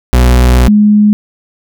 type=tone pair in turn; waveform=40% pulse / sine; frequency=61.74 / 209.2 Hz; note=B1 / G#3; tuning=0 / +13 cents; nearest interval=octave + major sixth; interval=2113 cents; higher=second; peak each=-3 dBFS; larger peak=neither; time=0.13-0.68 / 0.68-1.13 s; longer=first; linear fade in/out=0 ms; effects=none